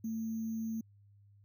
sine tone with sample-and-hold, 223.3 Hz, A3, 26 cents sharp, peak -34 dBFS, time 0.04-0.81 s, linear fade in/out 5 ms, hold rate 6300 Hz, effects added 101 Hz sine -59 dBFS peak until 1.44 s

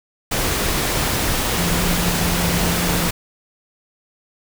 sine tone in noise, 174.2 Hz, F3, 4 cents flat, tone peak -22 dBFS, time 1.57-3.09 s, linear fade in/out 10 ms, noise pink, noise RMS -20 dBFS, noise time 0.31-3.11 s, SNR -5 dB, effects none

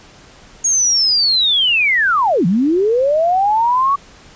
sine linear two-way sweep, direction down then up, 6645 to 160.4 to 1138 Hz, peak -11 dBFS, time 0.64-3.96 s, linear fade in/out 10 ms, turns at 2.46 s, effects pink hiss -43 dBFS RMS until 4.35 s + resampled to 16000 Hz

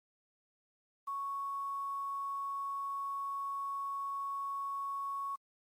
sine tone with quantisation, 1108.7 Hz, C#6, in tune, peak -35 dBFS, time 1.07-5.36 s, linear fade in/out 10 ms, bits 10, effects MP3 64 kbps

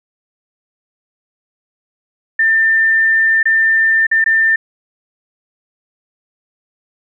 sine tone with dropouts, 1793 Hz, A6, 32 cents sharp, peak -9 dBFS, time 2.39-4.56 s, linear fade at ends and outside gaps 5 ms, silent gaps 3.43-3.455 / 4.068-4.113 / 4.242-4.26 s, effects none

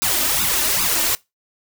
white noise with flanger, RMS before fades -19 dBFS, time 0.02-1.15 s, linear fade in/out 0 ms, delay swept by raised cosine 0.78 to 3.38 ms, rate 2.5 Hz, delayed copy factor +0.9, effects noise-tail reverb RT60 0.2 s tail -22 dB re dry

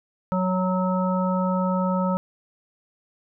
harmonic tone, 184.9 Hz, F#3, 1 cent flat, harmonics 1 / 3 / 5 / 7, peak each -22 / -27 / -29 / -30 dBFS, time 0.32-2.17 s, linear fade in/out 0 ms, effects none

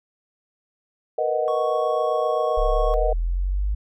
sine chord, B major seventh, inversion third, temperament equal, 466.2 / 493.9 / 622.3 / 740 Hz, A#4 / B4 / D#5 / F#5, 0 / 0 / 0 / 0 cents, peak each -26 / -27 / -23 / -27 dBFS, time 1.18-3.13 s, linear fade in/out 5 ms
triangle tone with pitch glide, 1108.7 to 1101 Hz, C#6 to C#6, 0 to -12 cents, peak -26 dBFS, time 1.48-2.94 s, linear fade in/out 0 ms, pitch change -12 cents, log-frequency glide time 1.87-2.61 s
sine exponential sweep, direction up, 32.7 to 51.91 Hz, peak -20 dBFS, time 2.57-3.75 s, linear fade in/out 10 ms
effects none

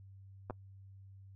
clicks, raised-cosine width 1 ms, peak -27 dBFS, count 2, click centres 0.499 / 0.507 s, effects noise-tail reverb RT60 0.1 s tail -24 dB re dry + added 97 Hz sine -52 dBFS peak until 1.35 s

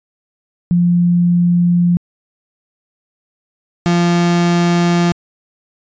sine / 35% pulse tone pair in turn, 174.61 / 173 Hz, F3 / F3, 0 / -16 cents, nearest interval unison, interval 16 cents, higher first, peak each -9 dBFS, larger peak neither, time 0.71-1.97 / 3.86-5.12 s, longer neither, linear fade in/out 0 ms, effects resampled to 16000 Hz

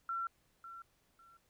sine tone with echo, 1356 Hz, E6, 49 cents sharp, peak -35 dBFS, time 0.09-0.27 s, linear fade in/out 2 ms, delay 550 ms, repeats 2, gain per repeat -12 dB, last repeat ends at 1.37 s, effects pink hiss -74 dBFS RMS until 1.49 s

